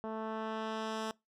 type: tone with low-pass filter sweep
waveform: 10% pulse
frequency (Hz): 220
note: A3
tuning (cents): 0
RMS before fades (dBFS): -38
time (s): 0.04-1.11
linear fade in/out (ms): 0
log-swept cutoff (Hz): 900 to 9000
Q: 0.71
effects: noise-tail reverb RT60 0.2 s tail -23 dB re dry